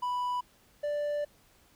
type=tone pair in turn; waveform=triangle; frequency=987.8 / 587.3 Hz; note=B5 / D5; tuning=0 / 0 cents; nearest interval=major sixth; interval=900 cents; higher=first; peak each=-27 dBFS; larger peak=neither; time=0.02-0.41 / 0.83-1.25 s; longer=second; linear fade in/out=10 ms; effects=pink hiss -63 dBFS RMS until 1.75 s